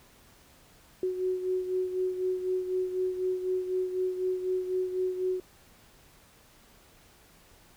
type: beating tone pair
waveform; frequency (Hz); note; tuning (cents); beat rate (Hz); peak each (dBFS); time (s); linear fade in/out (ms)
sine; 369 / 373; F#4 / F#4; -5 / +14; 4; -28 / -35; 1.03-5.4; 2
effects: pink hiss -58 dBFS RMS until 7.76 s